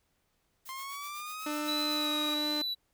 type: noise with tremolo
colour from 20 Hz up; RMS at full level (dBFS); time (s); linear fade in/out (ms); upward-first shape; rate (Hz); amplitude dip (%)
blue; -47; 0.65-2.06; 10; sine; 8; 85
type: linear two-way sweep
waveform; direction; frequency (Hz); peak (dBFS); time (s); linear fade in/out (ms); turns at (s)
sawtooth; up then down; 1046.5 to 1318.5 to 1213; -35; 0.69-2.34; 0; 1.58
type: tone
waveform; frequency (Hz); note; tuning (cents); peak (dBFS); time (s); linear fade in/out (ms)
sawtooth; 299.4; D4; +33; -29; 1.46-2.62; 5
type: tone with vibrato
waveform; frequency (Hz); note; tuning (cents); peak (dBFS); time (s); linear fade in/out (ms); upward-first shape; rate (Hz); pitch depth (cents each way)
triangle; 3929; B7; -10; -30; 1.67-2.75; 20; triangle; 1.4; 40
effects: pink hiss -75 dBFS RMS until 2.93 s